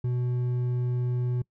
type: tone with hard clipping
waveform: sine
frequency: 123.47 Hz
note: B2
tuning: in tune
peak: -26 dBFS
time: 0.04-1.42 s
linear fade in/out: 5 ms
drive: 5 dB
effects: noise-tail reverb RT60 0.1 s tail -24 dB re dry